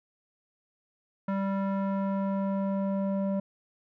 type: tone with low-pass filter sweep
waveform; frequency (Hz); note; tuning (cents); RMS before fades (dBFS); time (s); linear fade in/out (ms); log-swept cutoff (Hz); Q
square; 195.5; G3; -4; -29; 1.28-3.4; 5; 1300 to 660; 1.6
effects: none